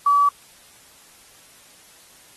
sine tone with quantisation, 1146 Hz, D6, 43 cents flat, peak -13 dBFS, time 0.06-0.29 s, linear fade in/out 5 ms, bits 7, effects white hiss -50 dBFS RMS until 2.36 s + AAC 32 kbps

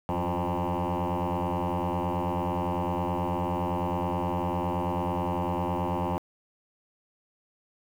sine tone with frequency modulation, 349.2 Hz, F4, in tune, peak -23 dBFS, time 0.09-6.18 s, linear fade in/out 0 ms, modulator 88.5 Hz, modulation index 7.3, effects tanh soft clip ceiling -25 dBFS + 9-bit

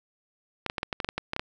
clicks, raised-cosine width 0.3 ms, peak -13 dBFS, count 12, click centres 0.663 / 0.699 / 0.782 / 0.831 / 0.928 / 1.002 / 1.046 / 1.089 / 1.18 / 1.334 / 1.364 / 1.395 s, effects none

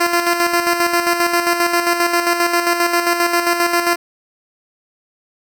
10% pulse tone with tremolo, 345.2 Hz, F4, 20 cents flat, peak -4 dBFS, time 0-3.96 s, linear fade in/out 10 ms, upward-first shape square, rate 7.5 Hz, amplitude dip 50%, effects none

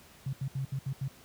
sine tone bursts at uneven times, 134.7 Hz, C#3, 49 cents flat, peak -30 dBFS, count 6, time 0.26-0.33 / 0.41-0.48 / 0.55-0.65 / 0.72-0.79 / 0.86-0.93 / 1.01-1.08 s, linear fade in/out 5 ms, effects pink hiss -56 dBFS RMS until 1.24 s + high-pass 60 Hz 12 dB/octave

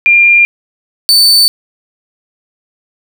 sine / 40% pulse tone pair in turn, 2397 / 4525 Hz, D7 / C#8, +35 / +35 cents, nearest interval major seventh, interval 1100 cents, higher second, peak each -3 dBFS, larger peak neither, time 0.06-0.45 / 1.09-1.48 s, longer neither, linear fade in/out 0 ms, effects none

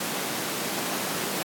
pink high-pass noise, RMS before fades -30 dBFS, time 0-1.43 s, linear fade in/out 5 ms, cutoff 170 Hz, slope 24 dB/octave, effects AAC 64 kbps

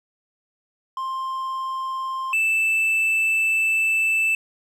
triangle tone pair in turn, 1053 / 2642 Hz, C6 / E7, +11 / +3 cents, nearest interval octave + major third, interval 1592 cents, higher second, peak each -23 / -16 dBFS, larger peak second, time 0.97-2.33 / 2.33-4.35 s, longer second, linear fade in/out 2 ms, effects none

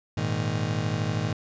35% pulse chord, Ab suspended second, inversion none, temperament just, 103.83 / 116.8 / 155.74 Hz, Ab2 / Bb2 / Eb3, 0 / +4 / +2 cents, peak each -28 dBFS, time 0.17-1.33 s, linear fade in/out 5 ms, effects resampled to 16000 Hz

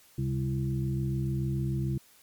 harmonic tone with a mistuned harmonic, 66.9 Hz, C2, 39 cents sharp, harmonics 1 / 2 / 3 / 5, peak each -37 / -28 / -36 / -37 dBFS, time 0.18-1.98 s, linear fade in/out 5 ms, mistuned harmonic 1, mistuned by +120 cents, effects white hiss -59 dBFS RMS until 2.22 s + MP3 96 kbps

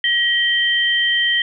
sine tone pair together, 1906 / 3128 Hz, A#6 / G7, +38 / -4 cents, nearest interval major sixth, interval 858 cents, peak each -17 dBFS, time 0.04-1.42 s, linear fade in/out 2 ms, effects none

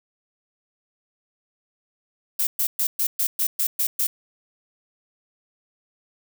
violet noise bursts, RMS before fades -22 dBFS, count 9, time 2.39-4.07 s, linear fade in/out 5 ms, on 80 ms, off 120 ms, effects none

